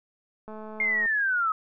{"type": "click train", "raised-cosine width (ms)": 1, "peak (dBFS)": -28, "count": 126, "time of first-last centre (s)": [0.48, 1.059], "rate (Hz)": 216}
{"type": "linear sweep", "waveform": "sine", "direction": "down", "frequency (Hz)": [2142, 1260], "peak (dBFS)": -22, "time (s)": [0.8, 1.52], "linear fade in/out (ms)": 2}
{"effects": []}